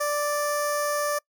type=tone with notch filter; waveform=15% pulse; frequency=587.3 Hz; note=D5; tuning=in tune; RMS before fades=-26 dBFS; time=0-1.19 s; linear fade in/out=10 ms; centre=2700 Hz; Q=0.73; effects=noise-tail reverb RT60 0.1 s tail -24 dB re dry